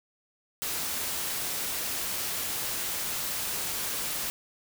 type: noise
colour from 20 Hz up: white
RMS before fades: -32 dBFS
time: 0.62-4.3 s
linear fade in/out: 0 ms
effects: none